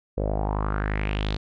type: tone with low-pass filter sweep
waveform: sawtooth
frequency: 51.5 Hz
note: G#1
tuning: 14 cents flat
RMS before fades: -26 dBFS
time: 0.17-1.37 s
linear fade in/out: 10 ms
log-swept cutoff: 500 to 4200 Hz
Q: 4.2
effects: none